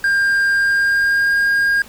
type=tone with pitch glide; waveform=triangle; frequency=1600 to 1619.5 Hz; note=G6 to G#6; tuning=+35 to -44 cents; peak=-11 dBFS; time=0.04-1.82 s; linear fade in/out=2 ms; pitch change=+21 cents; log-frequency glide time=0.53-1.38 s; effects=pink hiss -41 dBFS RMS until 1.88 s